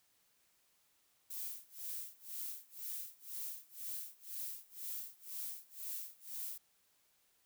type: noise with tremolo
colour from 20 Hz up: violet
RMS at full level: -42 dBFS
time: 1.3-6.58 s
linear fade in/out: 5 ms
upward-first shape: sine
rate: 2 Hz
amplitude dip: 95%
effects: white hiss -74 dBFS RMS until 7.45 s